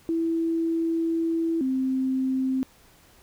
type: tone pair in turn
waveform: sine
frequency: 329.6 / 262.1 Hz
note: E4 / C4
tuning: 0 / +3 cents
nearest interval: major third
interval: 397 cents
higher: first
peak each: -22 / -22 dBFS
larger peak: neither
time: 0.09-1.61 / 1.61-2.63 s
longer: first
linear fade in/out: 0 ms
effects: pink hiss -56 dBFS RMS until 3.22 s